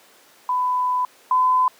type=tone pair in turn; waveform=sine; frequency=1000 / 1014 Hz; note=B5 / B5; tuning=+21 / +45 cents; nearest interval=unison; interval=24 cents; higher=second; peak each=-18 / -14 dBFS; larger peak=second; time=0.49-1.05 / 1.31-1.68 s; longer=first; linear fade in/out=2 ms; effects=pink hiss -51 dBFS RMS until 1.79 s + high-pass 400 Hz 12 dB/octave